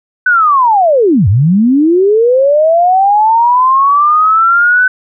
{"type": "linear two-way sweep", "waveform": "sine", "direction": "down then up", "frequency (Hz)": [1518, 87.31, 1518], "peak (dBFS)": -5, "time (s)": [0.26, 4.88], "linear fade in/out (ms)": 5, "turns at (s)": 1.28, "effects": []}